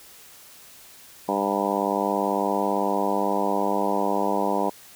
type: harmonic tone with a mistuned harmonic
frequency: 100.2 Hz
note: G2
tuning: 38 cents sharp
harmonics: 2 / 3 / 4 / 5 / 6 / 7 / 8 / 9 / 10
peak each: -30 / -30 / -30 / -30 / -30 / -30 / -30 / -30 / -30 dBFS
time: 1.28-4.7 s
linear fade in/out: 10 ms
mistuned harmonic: 10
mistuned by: -39 cents
effects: white hiss -48 dBFS RMS until 4.95 s